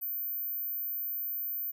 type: tone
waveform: sine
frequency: 14340 Hz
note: A9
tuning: 32 cents sharp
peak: -32 dBFS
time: 0.01-1.72 s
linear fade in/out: 20 ms
effects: none